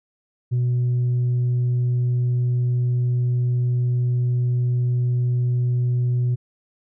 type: tone with tanh clipping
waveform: sine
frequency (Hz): 123.2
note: B2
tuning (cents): -4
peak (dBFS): -18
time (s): 0.51-6.36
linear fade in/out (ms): 20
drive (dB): 1
effects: none